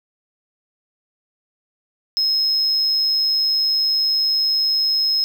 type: tone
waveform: sine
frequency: 5150 Hz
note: E8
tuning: 41 cents flat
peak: -14 dBFS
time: 2.17-5.24 s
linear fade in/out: 0 ms
effects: tanh soft clip ceiling -13 dBFS + 7-bit

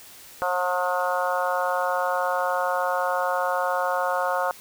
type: harmonic tone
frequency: 180 Hz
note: F#3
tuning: 47 cents flat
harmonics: 3 / 4 / 5 / 6 / 7 / 8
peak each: -27 / -28 / -29 / -30 / -30 / -31 dBFS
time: 0.42-4.51 s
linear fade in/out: 0 ms
effects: white hiss -46 dBFS RMS until 4.6 s

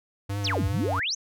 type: tone with vibrato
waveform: square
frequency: 98 Hz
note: G2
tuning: in tune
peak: -28 dBFS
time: 0.29-1 s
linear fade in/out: 10 ms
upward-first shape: triangle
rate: 2.6 Hz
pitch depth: 80 cents each way
type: exponential two-way sweep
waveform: sine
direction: down then up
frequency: 6645 to 68 to 6645 Hz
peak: -25 dBFS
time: 0.44-1.15 s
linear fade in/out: 10 ms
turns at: 0.67 s
effects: none

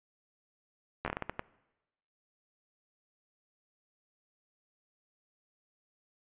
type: slowing click train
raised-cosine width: 0.5 ms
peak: -18 dBFS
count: 9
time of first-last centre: 1.05-1.394 s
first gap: 12 ms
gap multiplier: 1.35
effects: noise-tail reverb RT60 1.0 s tail -21 dB re dry + resampled to 8000 Hz

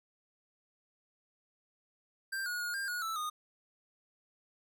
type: tone with pitch steps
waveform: square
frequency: 1579 / 1449 / 1437 / 1599 / 1450 / 1319 / 1231 Hz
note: G6 / F#6 / F6 / G6 / F#6 / E6 / D#6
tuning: +12 / -37 / +49 / +34 / -35 / +1 / -19 cents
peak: -35 dBFS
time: 2.32-3.3 s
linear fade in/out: 10 ms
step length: 140 ms
effects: none

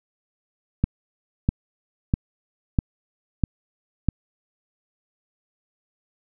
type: click train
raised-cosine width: 5 ms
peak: -6 dBFS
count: 6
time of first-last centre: 0.84-4.087 s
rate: 1.54 Hz
effects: none

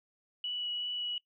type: tone with vibrato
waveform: sine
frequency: 2940 Hz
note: F#7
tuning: 12 cents flat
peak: -33 dBFS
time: 0.44-1.18 s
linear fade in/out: 2 ms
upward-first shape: sine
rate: 2.7 Hz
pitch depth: 9 cents each way
effects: noise-tail reverb RT60 0.1 s tail -21 dB re dry

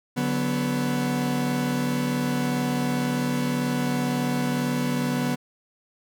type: chord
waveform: 40% pulse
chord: B minor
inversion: first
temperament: equal with one note detuned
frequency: 144.89 / 185 / 246.9 Hz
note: D3 / F#3 / B3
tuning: -23 / 0 / 0 cents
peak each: -28 / -30 / -24 dBFS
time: 0.16-5.36 s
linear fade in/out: 20 ms
effects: none

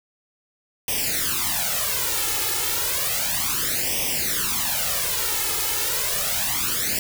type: noise with flanger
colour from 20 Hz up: white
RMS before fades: -24 dBFS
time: 0.88-6.99 s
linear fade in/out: 2 ms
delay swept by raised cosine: 0.35 to 2.35 ms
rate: 0.32 Hz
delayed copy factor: +0.9
effects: none

